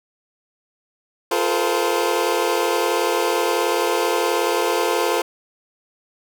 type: tone cluster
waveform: 25% pulse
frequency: 348.4 / 427.2 / 465.8 / 518 Hz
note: F4 / G#4 / A#4 / C5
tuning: -4 / +49 / -1 / -17 cents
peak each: -20 dBFS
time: 1.31-5.22 s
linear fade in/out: 5 ms
effects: none